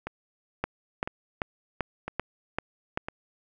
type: two click trains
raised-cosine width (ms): 0.5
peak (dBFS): -18 / -12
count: 4 / 7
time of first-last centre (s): 0.07-3.085 / 0.64-2.975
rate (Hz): 0.995 / 2.57
effects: none